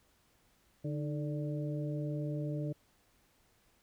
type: harmonic tone with a mistuned harmonic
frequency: 146.83 Hz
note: D3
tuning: in tune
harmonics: 1 / 2 / 3 / 4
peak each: -35 / -40 / -46 / -44 dBFS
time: 0.84-2.73 s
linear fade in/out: 10 ms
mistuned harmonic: 2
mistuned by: +69 cents
effects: pink hiss -70 dBFS RMS until 3.82 s